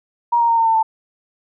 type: tone with pitch steps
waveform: sine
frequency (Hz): 946 / 934.1 / 922.3 / 910.6 / 899.1 / 887.8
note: A#5 / A#5 / A#5 / A#5 / A5 / A5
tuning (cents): +25 / +3 / -19 / -41 / +37 / +15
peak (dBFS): -12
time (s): 0.32-0.83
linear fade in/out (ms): 10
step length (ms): 85
effects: none